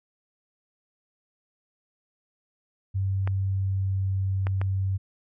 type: tone with pitch glide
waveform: sine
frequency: 96.6 to 96.04 Hz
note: G2 to G2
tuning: -25 to -35 cents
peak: -23 dBFS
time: 2.94-4.98 s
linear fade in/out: 20 ms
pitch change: -10 cents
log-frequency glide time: 3.44-4.09 s
type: clicks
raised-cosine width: 0.5 ms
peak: -18 dBFS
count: 3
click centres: 3.275 / 4.469 / 4.615 s
effects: none